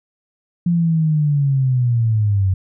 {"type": "linear sweep", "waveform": "sine", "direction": "down", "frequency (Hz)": [174.61, 92.4], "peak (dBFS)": -13, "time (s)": [0.66, 2.54], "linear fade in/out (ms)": 5, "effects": []}